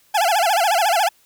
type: tone with vibrato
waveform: 40% pulse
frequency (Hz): 760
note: F#5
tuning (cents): +46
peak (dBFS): -14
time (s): 0.14-1.09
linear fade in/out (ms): 10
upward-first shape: sine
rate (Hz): 14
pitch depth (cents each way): 230
effects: white hiss -57 dBFS RMS until 1.25 s